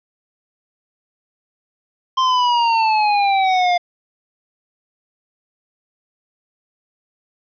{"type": "exponential sweep", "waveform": "square", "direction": "down", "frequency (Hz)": [1052, 700], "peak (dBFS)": -14, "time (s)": [2.17, 3.78], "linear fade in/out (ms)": 10, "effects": ["resampled to 11025 Hz", "8-bit"]}